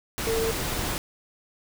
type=tone in noise; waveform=sine; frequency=451.2 Hz; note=A4; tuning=44 cents sharp; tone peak=-24 dBFS; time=0.27-0.51 s; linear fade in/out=0 ms; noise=pink; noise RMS=-29 dBFS; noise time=0.18-0.98 s; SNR=+2 dB; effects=none